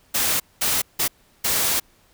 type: noise bursts at uneven times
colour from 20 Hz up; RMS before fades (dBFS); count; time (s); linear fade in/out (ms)
white; -21; 4; 0.14-0.4 / 0.61-0.82 / 0.99-1.08 / 1.44-1.8; 10
effects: pink hiss -58 dBFS RMS until 2.13 s